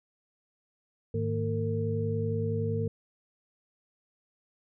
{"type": "tone cluster", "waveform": "sine", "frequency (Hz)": [104.3, 155, 228.9, 454.9], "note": ["G#2", "D#3", "A#3", "A#4"], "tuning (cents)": [8, -6, -31, -42], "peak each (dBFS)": [-30, -35, -36, -32], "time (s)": [1.14, 2.88], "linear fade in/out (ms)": 5, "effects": []}